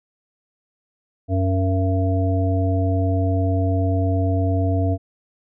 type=harmonic tone with a mistuned harmonic; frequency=92.9 Hz; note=F#2; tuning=7 cents sharp; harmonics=1 / 3 / 5 / 7; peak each=-18 / -24 / -30 / -26 dBFS; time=1.28-4.98 s; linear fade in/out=50 ms; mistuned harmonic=7; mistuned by=+59 cents; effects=none